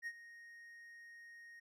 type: tone with ADSR envelope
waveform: triangle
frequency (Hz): 1864.7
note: A#6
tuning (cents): 0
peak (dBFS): -37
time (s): 0.02-1.6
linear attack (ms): 48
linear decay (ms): 53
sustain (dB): -15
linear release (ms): 9
effects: none